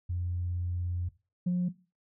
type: tone pair in turn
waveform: sine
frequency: 88.3 / 178.7 Hz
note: F2 / F3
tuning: +20 / +40 cents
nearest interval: octave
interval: 1220 cents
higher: second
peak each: -29 / -23 dBFS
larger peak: second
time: 0.09-1.09 / 1.46-1.69 s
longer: first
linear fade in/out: 10 ms
effects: noise-tail reverb RT60 0.3 s tail -17 dB re dry + tanh soft clip ceiling -23 dBFS